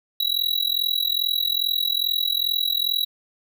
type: tone with amplitude modulation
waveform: square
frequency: 3899 Hz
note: B7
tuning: 23 cents flat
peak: -17 dBFS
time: 0.2-3.05 s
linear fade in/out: 5 ms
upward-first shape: sine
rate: 42.4 Hz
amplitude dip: 95%
effects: none